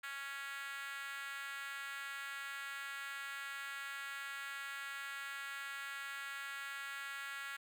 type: tone with high-pass filter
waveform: 5% pulse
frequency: 277.2 Hz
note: C#4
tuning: in tune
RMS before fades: -45 dBFS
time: 0.03-7.57 s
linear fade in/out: 10 ms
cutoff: 1500 Hz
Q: 3.2
effects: none